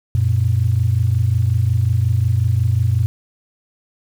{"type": "tone pair together", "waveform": "sine", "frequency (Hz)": [92.18, 117.7], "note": ["F#2", "A#2"], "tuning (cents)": [-6, 17], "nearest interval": "major third", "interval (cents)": 423, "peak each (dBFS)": [-16, -15], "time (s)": [0.15, 3.06], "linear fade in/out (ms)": 0, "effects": ["tanh soft clip ceiling -5 dBFS", "7-bit"]}